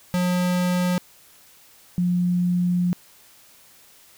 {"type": "tone pair in turn", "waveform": ["square", "sine"], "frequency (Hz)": [179.5, 177.64], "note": ["F3", "F3"], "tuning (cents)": [48, 30], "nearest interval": "unison", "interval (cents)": 18, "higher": "first", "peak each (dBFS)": [-20, -18], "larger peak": "second", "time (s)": [[0.14, 0.98], [1.98, 2.93]], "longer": "second", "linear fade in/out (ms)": 0, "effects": ["white hiss -52 dBFS RMS until 4.17 s"]}